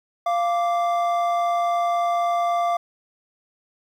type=tone pair together; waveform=triangle; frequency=694 / 1171.2 Hz; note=F5 / D6; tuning=-11 / -5 cents; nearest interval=major sixth; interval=906 cents; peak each=-18 / -24 dBFS; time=0.26-2.77 s; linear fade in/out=5 ms; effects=9-bit